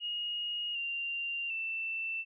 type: tone with pitch steps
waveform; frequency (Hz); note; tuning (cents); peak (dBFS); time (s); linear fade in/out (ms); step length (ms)
sine; 2872 / 2778 / 2669; F7 / F7 / E7; +48 / -10 / +21; -33; 0-2.25; 50; 750
effects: none